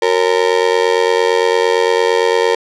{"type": "tone with amplitude modulation", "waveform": "35% pulse", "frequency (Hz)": 460, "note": "A#4", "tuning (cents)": -23, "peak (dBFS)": -5, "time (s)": [0.02, 2.55], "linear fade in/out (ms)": 5, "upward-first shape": "sine", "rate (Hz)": 88.8, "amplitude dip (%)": 95, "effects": ["low-pass 5000 Hz 12 dB/octave"]}